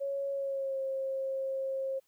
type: tone with pitch glide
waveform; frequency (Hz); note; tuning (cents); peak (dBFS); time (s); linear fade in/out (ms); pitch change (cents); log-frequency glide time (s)
sine; 554.4 to 535.5; C#5 to C5; 0 to +40; -31; 0-2; 20; -60; 0.32-0.8
effects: white hiss -73 dBFS RMS until 2.07 s